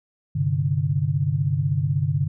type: chord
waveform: sine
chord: G suspended fourth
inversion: none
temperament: equal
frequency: 98 / 130.81 / 146.83 Hz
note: G2 / C3 / D3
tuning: 0 / 0 / 0 cents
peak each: -26 / -24 / -22 dBFS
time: 0.35-2.28 s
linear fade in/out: 10 ms
effects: none